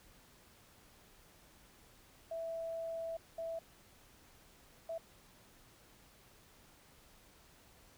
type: tone bursts at uneven times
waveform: sine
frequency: 659.3 Hz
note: E5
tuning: in tune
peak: -38 dBFS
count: 3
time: 2.31-3.17 / 3.38-3.59 / 4.89-4.98 s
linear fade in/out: 5 ms
effects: pink hiss -63 dBFS RMS until 7.97 s

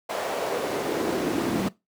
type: noise with high-pass filter sweep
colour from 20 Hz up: brown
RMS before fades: -27 dBFS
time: 0.09-1.69 s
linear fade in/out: 10 ms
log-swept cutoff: 650 to 230 Hz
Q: 2.2
effects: noise-tail reverb RT60 0.2 s tail -20 dB re dry

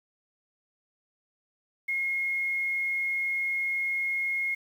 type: tone with quantisation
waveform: sine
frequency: 2154 Hz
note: C7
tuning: 50 cents sharp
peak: -26 dBFS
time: 1.88-4.55 s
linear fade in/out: 10 ms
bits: 9
effects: none

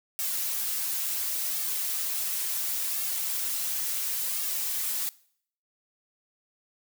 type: noise with flanger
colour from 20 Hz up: blue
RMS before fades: -30 dBFS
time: 0.19-5.09 s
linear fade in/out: 0 ms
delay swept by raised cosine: 2 to 6.8 ms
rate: 0.71 Hz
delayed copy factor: -0.75
effects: noise-tail reverb RT60 0.6 s tail -21 dB re dry

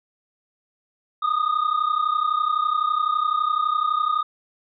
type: tone pair together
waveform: triangle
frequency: 1212.6 / 1244.5 Hz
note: D#6 / D#6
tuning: -45 / 0 cents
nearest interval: unison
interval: 45 cents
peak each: -21 / -20 dBFS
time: 1.22-4.23 s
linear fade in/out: 10 ms
effects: resampled to 11025 Hz

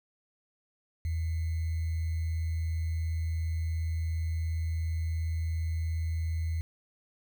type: tone with sample-and-hold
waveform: sine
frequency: 81.4 Hz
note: E2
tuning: 21 cents flat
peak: -28 dBFS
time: 1.05-6.61 s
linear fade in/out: 0 ms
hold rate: 2100 Hz
effects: none

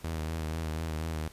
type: tone with vibrato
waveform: sawtooth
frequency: 79.7 Hz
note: D#2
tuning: 42 cents sharp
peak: -28 dBFS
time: 0.04-1.28 s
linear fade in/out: 5 ms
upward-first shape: sine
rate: 4.1 Hz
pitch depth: 44 cents each way
effects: pink hiss -54 dBFS RMS until 1.32 s + resampled to 32000 Hz

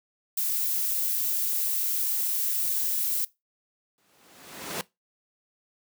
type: noise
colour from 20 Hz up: violet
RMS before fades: -27 dBFS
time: 0.37-3.25 s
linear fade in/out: 5 ms
type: noise with exponential growth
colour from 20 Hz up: pink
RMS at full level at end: -29 dBFS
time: 3.98-4.81 s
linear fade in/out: 1 ms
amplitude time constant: 180 ms
effects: noise-tail reverb RT60 0.2 s tail -20 dB re dry + high-pass 200 Hz 12 dB/octave

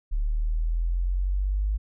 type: exponential sweep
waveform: sine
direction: up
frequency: 36.23 to 51.91 Hz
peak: -22 dBFS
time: 0.11-1.78 s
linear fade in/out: 20 ms
effects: none

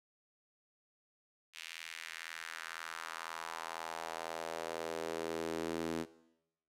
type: tone with high-pass filter sweep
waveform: sawtooth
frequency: 82 Hz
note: E2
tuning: 9 cents flat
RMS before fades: -42 dBFS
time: 1.53-6.06 s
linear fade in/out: 50 ms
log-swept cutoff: 2600 to 280 Hz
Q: 2
effects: noise-tail reverb RT60 0.9 s tail -19 dB re dry + low-pass 12000 Hz 12 dB/octave

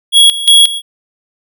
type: tone with tremolo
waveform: square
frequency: 3327 Hz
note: G#7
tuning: 2 cents sharp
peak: -3 dBFS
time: 0.12-0.82 s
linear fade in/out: 50 ms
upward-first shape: square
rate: 2.8 Hz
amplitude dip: 80%
effects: none

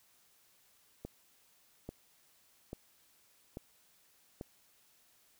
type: click train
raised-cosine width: 2 ms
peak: -28 dBFS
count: 5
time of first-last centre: 1.05-4.411 s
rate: 1.19 Hz
effects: white hiss -68 dBFS RMS until 5.39 s

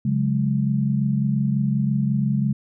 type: chord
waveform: sine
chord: C# suspended fourth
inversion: none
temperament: equal with one note detuned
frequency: 138.59 / 182.03 / 207.7 Hz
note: C#3 / F#3 / G#3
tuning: 0 / -28 / 0 cents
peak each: -21 / -27 / -22 dBFS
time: 0.05-2.53 s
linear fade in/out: 5 ms
effects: none

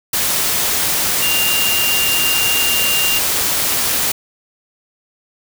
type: tone in noise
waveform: sine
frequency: 2794 Hz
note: F7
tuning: in tune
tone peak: -17 dBFS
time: 1.22-3.19 s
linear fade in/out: 5 ms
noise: white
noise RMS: -17 dBFS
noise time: 0.13-4.12 s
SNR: -3 dB
effects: none

